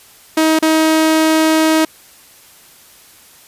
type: tone with dropouts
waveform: sawtooth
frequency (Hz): 316.8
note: D#4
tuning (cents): +31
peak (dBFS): -6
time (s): 0.37-1.85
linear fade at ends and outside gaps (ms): 5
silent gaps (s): 0.59-0.624
effects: white hiss -44 dBFS RMS until 3.47 s + resampled to 32000 Hz